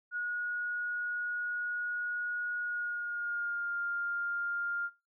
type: tone with pitch glide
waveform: sine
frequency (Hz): 1449 to 1402.1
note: F#6 to F6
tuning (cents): -37 to +6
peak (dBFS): -32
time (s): 0.11-4.9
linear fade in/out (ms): 50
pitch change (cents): -57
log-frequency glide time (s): 2.59-3.77
effects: noise-tail reverb RT60 0.3 s tail -20 dB re dry